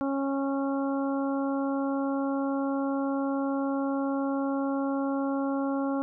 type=harmonic tone; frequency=274.7 Hz; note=C#4; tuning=16 cents flat; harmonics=1 / 2 / 3 / 4 / 5; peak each=-27 / -33 / -37 / -39 / -41 dBFS; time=0.01-6.02 s; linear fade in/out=0 ms; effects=none